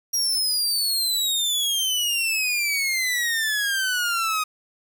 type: exponential sweep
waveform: sawtooth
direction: down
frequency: 5690 to 1244.5 Hz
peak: -18 dBFS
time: 0.13-4.44 s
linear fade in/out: 10 ms
effects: 8-bit